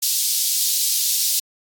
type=high-pass noise; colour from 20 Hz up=pink; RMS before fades=-20 dBFS; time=0.02-1.4 s; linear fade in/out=10 ms; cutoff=4200 Hz; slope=24 dB/octave; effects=AAC 64 kbps